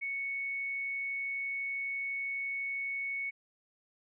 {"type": "tone", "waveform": "sine", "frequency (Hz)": 2217, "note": "C#7", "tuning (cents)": 0, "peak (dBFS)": -33, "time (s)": [0.01, 3.31], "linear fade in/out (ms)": 20, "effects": []}